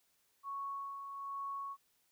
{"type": "tone with tremolo", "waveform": "sine", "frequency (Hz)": 1108.7, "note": "C#6", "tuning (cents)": 0, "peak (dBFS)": -38, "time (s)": [0.43, 1.77], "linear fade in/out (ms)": 50, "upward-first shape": "sine", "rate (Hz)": 1.2, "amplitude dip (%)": 45, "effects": ["white hiss -75 dBFS RMS until 2.11 s"]}